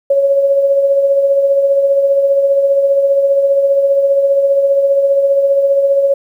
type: tone with tremolo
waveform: sine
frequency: 554.4 Hz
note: C#5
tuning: in tune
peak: -6 dBFS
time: 0.1-6.14 s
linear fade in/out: 5 ms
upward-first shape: triangle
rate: 15 Hz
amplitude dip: 50%
effects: 8-bit